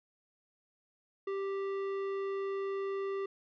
sine tone with tanh clipping, 392 Hz, G4, in tune, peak -35 dBFS, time 1.27-3.26 s, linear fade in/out 5 ms, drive 13 dB, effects none

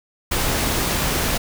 pink noise, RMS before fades -21 dBFS, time 0.31-1.38 s, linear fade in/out 10 ms, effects none

